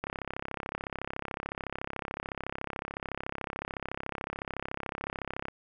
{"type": "click train", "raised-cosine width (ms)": 0.5, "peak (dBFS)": -19, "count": 185, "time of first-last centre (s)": [0.04, 5.484], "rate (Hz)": 33.8, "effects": []}